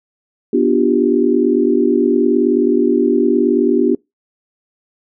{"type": "chord", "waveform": "sine", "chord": "G dominant seventh", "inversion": "first", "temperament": "just", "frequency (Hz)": [245, 294, 352.8, 392], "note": ["B3", "D4", "F4", "G4"], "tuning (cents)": [-14, 2, 18, 0], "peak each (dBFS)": -16, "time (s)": [0.53, 3.95], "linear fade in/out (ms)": 5, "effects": ["noise-tail reverb RT60 0.2 s tail -25 dB re dry"]}